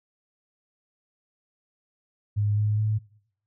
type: tone with pitch steps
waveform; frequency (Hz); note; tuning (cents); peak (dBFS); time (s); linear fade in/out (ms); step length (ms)
sine; 103.8 / 105.61 / 107.46; G#2 / G#2 / A2; 0 / +29 / -40; -21; 2.36-2.99; 20; 210
effects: noise-tail reverb RT60 0.7 s tail -23 dB re dry